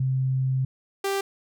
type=tone pair in turn; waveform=sine / sawtooth; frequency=131.3 / 393.5 Hz; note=C3 / G4; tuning=+6 / +7 cents; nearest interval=octave + perfect fifth; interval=1901 cents; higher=second; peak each=-21 / -20 dBFS; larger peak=second; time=0-0.65 / 1.04-1.21 s; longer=first; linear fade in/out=5 ms; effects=none